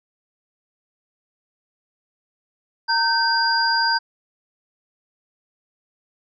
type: tone cluster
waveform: sine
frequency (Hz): 921 / 1543 / 4815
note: A#5 / G6 / D8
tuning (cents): -21 / -28 / +42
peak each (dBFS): -21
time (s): 2.88-3.99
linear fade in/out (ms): 20
effects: none